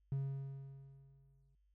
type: tone with exponential decay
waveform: triangle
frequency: 136.7 Hz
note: C#3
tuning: 24 cents flat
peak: -31 dBFS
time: 0.12-1.55 s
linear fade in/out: 0 ms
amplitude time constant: 310 ms
effects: tanh soft clip ceiling -28 dBFS + added 50 Hz sine -70 dBFS peak until 1.74 s